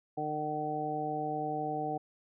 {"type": "harmonic tone", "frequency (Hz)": 151.8, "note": "D#3", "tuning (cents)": -42, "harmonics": [1, 2, 3, 4, 5], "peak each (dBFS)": [-42, -39, -39, -42, -34], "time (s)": [0.17, 1.98], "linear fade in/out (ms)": 10, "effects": []}